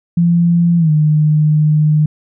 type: tone with pitch glide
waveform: sine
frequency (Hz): 171.1 to 152.43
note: F3 to D#3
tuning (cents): -35 to -35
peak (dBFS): -8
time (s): 0.17-2.06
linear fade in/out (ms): 5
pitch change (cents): -200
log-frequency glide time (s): 0.78-0.91
effects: none